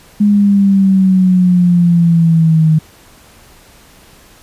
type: exponential sweep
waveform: sine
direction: down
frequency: 207.7 to 155.9 Hz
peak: -6 dBFS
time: 0.2-2.79 s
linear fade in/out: 10 ms
effects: pink hiss -43 dBFS RMS until 4.42 s + resampled to 32000 Hz